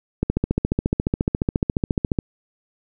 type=click train; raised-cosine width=3 ms; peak=-6 dBFS; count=29; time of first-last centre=0.23-2.188 s; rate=14.3 Hz; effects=none